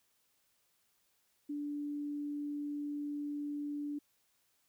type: tone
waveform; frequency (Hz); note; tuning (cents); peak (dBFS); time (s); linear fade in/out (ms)
sine; 291.5; D4; -13; -36; 1.49-3.99; 10
effects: white hiss -75 dBFS RMS until 4.68 s